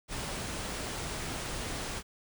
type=band-stop noise; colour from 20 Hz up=pink; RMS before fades=-37 dBFS; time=0.08-2.03 s; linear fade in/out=50 ms; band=11000 to 16000 Hz; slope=96 dB/octave; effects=none